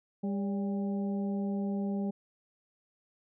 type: harmonic tone with a mistuned harmonic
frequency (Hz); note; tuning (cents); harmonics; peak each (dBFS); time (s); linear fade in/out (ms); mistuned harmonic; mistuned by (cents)
200; G3; +35; 1 / 2 / 3 / 4; -30 / -40 / -44 / -47; 0.23-2.11; 10; 3; -62
effects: none